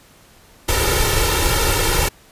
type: noise with comb filter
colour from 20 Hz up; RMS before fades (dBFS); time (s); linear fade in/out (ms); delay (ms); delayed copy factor
pink; -17; 0.68-2.09; 10; 2.2; +0.85
effects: pink hiss -49 dBFS RMS until 2.31 s + resampled to 32000 Hz